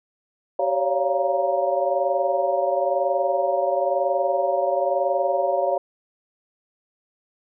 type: tone cluster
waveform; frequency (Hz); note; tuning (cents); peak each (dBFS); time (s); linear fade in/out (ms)
sine; 384.7 / 548 / 569 / 696 / 939; G4 / C#5 / C#5 / F5 / A#5; -33 / -20 / +45 / -6 / +12; -29 / -24 / -24 / -24 / -30; 0.59-5.78; 5
effects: none